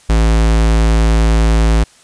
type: tone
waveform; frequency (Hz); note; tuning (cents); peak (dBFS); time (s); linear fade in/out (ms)
square; 55; A1; 0; -9; 0.09-1.84; 10
effects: white hiss -46 dBFS RMS until 2.03 s + resampled to 22050 Hz